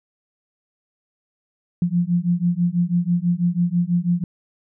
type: beating tone pair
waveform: sine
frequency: 171.6 / 177.7 Hz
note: F3 / F3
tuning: -30 / +30 cents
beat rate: 6.1 Hz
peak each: -20 dBFS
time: 1.82-4.24 s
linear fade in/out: 2 ms
effects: none